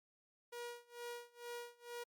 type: tone with tremolo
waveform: sawtooth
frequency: 478.6 Hz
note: A#4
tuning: 46 cents sharp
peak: -40 dBFS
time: 0.52-2.04 s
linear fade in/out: 10 ms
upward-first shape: sine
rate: 2.2 Hz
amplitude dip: 95%
effects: Opus 48 kbps